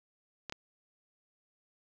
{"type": "clicks", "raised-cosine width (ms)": 0.2, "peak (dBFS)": -21, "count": 2, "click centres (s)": [0.497, 0.524], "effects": ["low-pass 7000 Hz 12 dB/octave", "9-bit"]}